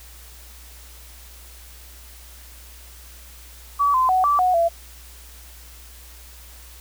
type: tone with pitch steps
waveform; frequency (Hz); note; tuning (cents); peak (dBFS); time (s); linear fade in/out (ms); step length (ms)
sine; 1143 / 1030 / 745 / 1160 / 733 / 675; D6 / C6 / F#5 / D6 / F#5 / E5; -47 / -28 / +12 / -22 / -16 / +41; -15; 3.79-4.69; 20; 150
effects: added 60 Hz sine -43 dBFS peak until 6.8 s + white hiss -46 dBFS RMS until 6.8 s